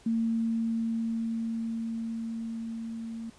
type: tone with level ramp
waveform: sine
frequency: 227.3 Hz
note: A#3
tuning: 43 cents flat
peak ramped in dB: -24 to -35 dBFS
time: 0.06-3.3 s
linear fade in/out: 5 ms
effects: pink hiss -57 dBFS RMS until 3.38 s + resampled to 22050 Hz